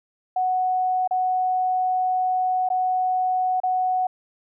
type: tone with dropouts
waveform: sine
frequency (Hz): 740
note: F#5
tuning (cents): 0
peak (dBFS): -19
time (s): 0.36-4.07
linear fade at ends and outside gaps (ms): 5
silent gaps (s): 1.076-1.109 / 2.689-2.701 / 3.602-3.634
effects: none